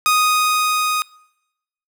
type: tone with level ramp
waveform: sawtooth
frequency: 1244.5 Hz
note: D#6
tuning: in tune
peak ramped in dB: -9 to -14 dBFS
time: 0.06-1.02 s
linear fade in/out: 0 ms
effects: noise-tail reverb RT60 0.9 s tail -24 dB re dry